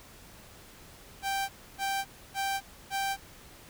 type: tone bursts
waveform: sawtooth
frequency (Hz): 784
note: G5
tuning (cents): 0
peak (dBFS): -25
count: 4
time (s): 1.22-3.17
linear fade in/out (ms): 50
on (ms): 270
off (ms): 290
effects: pink hiss -52 dBFS RMS until 3.69 s